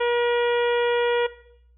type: harmonic tone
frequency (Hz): 478.6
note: A#4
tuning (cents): +46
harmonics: 1 / 2 / 3 / 4 / 5 / 6 / 7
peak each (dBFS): -21 / -27 / -31 / -33 / -35 / -37 / -38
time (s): 0-1.27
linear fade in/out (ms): 10
effects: noise-tail reverb RT60 0.7 s tail -17 dB re dry + added 60 Hz sine -53 dBFS peak until 1.77 s